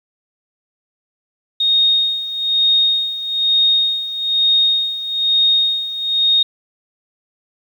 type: tone with tremolo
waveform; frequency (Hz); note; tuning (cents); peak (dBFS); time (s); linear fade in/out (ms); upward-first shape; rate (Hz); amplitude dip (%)
sine; 3715; A#7; -7; -10; 1.6-6.43; 5; sine; 1.1; 75
effects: 8-bit